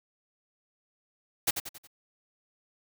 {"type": "noise with echo", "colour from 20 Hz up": "white", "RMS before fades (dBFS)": -25, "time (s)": [1.47, 1.51], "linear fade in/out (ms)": 10, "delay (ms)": 91, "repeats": 4, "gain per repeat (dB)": -7, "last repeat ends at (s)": 1.874, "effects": []}